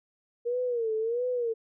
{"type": "tone with vibrato", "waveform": "sine", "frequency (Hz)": 467.9, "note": "A#4", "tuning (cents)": 6, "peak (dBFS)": -26, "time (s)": [0.45, 1.54], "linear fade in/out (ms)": 20, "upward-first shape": "sine", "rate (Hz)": 1.5, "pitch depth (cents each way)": 120, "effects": []}